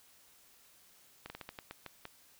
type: slowing click train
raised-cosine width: 0.3 ms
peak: -27 dBFS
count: 9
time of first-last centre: 1.26-2.054 s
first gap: 40 ms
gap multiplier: 1.25
effects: white hiss -63 dBFS RMS until 2.39 s